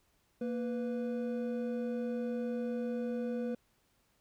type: tone pair together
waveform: triangle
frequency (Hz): 233.1 / 493.9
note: A#3 / B4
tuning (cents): 0 / 0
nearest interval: octave + minor second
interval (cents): 1300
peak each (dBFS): -33 / -35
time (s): 0.41-3.55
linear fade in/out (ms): 5
effects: pink hiss -73 dBFS RMS until 4.2 s